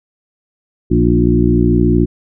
harmonic tone with a mistuned harmonic, 59.1 Hz, A#1, 24 cents sharp, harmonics 1 / 2 / 3 / 4 / 5 / 6, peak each -16 / -16 / -16 / -16 / -16 / -16 dBFS, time 0.9-2.06 s, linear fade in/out 20 ms, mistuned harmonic 5, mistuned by +32 cents, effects none

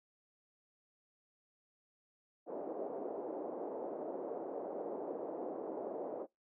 pink band-pass noise, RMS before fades -42 dBFS, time 2.46-6.27 s, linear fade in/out 50 ms, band 340 to 670 Hz, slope 24 dB/octave, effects noise-tail reverb RT60 0.2 s tail -26 dB re dry

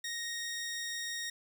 15% pulse tone, 1866 Hz, A#6, 1 cent sharp, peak -30 dBFS, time 0.04-1.3 s, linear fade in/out 5 ms, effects none

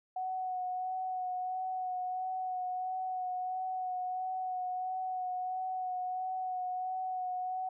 sine tone with vibrato, 740 Hz, F#5, in tune, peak -33 dBFS, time 0.16-7.69 s, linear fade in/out 5 ms, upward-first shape sine, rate 1.5 Hz, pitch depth 19 cents each way, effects none

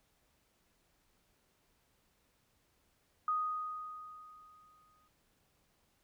sine tone with exponential decay, 1244.5 Hz, D#6, in tune, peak -29 dBFS, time 3.28-5.08 s, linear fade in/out 2 ms, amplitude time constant 390 ms, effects pink hiss -74 dBFS RMS until 6.03 s

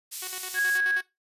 pink high-pass noise, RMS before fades -36 dBFS, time 0.11-0.79 s, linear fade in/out 20 ms, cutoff 5500 Hz, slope 12 dB/octave
5% pulse tone with tremolo, 370 Hz, F#4, in tune, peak -25 dBFS, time 0.22-1.01 s, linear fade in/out 5 ms, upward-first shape square, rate 9.4 Hz, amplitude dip 70%
sine tone, 1650 Hz, G#6, 12 cents flat, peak -22 dBFS, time 0.54-1.02 s, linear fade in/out 50 ms
effects noise-tail reverb RT60 0.2 s tail -18 dB re dry + resampled to 32000 Hz

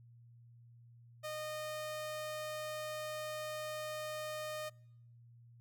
sawtooth tone, 614 Hz, D#5, 23 cents flat, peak -36 dBFS, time 1.23-4.7 s, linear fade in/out 20 ms, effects noise-tail reverb RT60 0.8 s tail -26 dB re dry + added 118 Hz sine -57 dBFS peak until 5.6 s

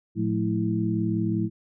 sine tone cluster, 111.6 / 177.3 / 216.6 / 327.3 Hz, A2 / F3 / A3 / E4, +25 / +26 / -27 / -12 cents, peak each -28 dBFS, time 0.15-1.5 s, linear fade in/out 50 ms, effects none

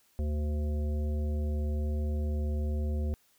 harmonic tone with a mistuned harmonic, 74.9 Hz, D2, 35 cents sharp, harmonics 1 / 3 / 5 / 7 / 9, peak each -28 / -39 / -44 / -45 / -52 dBFS, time 0.19-3.14 s, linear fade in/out 0 ms, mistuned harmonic 7, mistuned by -25 cents, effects white hiss -67 dBFS RMS until 3.38 s

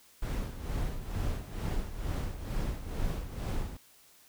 brown noise with tremolo, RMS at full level -31 dBFS, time 0.22-3.77 s, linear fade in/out 5 ms, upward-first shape sine, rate 2.2 Hz, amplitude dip 70%, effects white hiss -60 dBFS RMS until 4.28 s

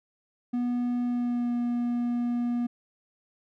triangle tone with pitch glide, 243.8 to 240.4 Hz, B3 to B3, -22 to -46 cents, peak -23 dBFS, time 0.53-2.67 s, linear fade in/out 10 ms, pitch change -24 cents, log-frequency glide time 1.05-1.53 s, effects none

